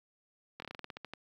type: slowing click train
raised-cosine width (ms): 0.3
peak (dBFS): -26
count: 12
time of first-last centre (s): 0.6-1.136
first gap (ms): 22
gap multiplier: 1.15
effects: high-pass 100 Hz 12 dB/octave + 11-bit